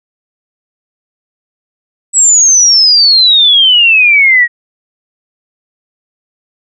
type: exponential sweep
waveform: sine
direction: down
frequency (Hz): 7902 to 1883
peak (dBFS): -3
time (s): 2.13-4.48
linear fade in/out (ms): 50
effects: none